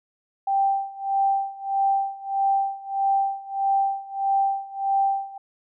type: tone with tremolo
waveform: sine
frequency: 785 Hz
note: G5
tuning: 2 cents sharp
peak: -17 dBFS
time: 0.47-5.38 s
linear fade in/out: 5 ms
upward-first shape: sine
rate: 1.6 Hz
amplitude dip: 90%
effects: none